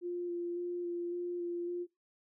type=tone with vibrato; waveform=sine; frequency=349.2 Hz; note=F4; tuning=in tune; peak=-34 dBFS; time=0.01-1.87 s; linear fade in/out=50 ms; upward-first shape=square; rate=1.8 Hz; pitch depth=12 cents each way; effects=noise-tail reverb RT60 0.2 s tail -20 dB re dry